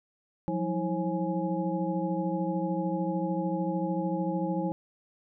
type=tone cluster; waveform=sine; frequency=174.1 / 187.5 / 323.1 / 537 / 835 Hz; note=F3 / F#3 / E4 / C5 / G#5; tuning=-5 / +23 / -35 / +45 / +9 cents; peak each=-32 / -34 / -32 / -35 / -36 dBFS; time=0.48-4.72 s; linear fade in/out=0 ms; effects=none